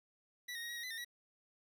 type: tone with pitch steps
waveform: 25% pulse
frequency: 1958 / 1860 / 1881 / 1905 / 1879 / 2006 / 1822 / 1927 Hz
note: B6 / A#6 / A#6 / A#6 / A#6 / B6 / A#6 / B6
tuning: -15 / -4 / +15 / +37 / +13 / +26 / -40 / -43 cents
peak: -38 dBFS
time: 0.48-1.048 s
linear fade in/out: 10 ms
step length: 71 ms
effects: 11-bit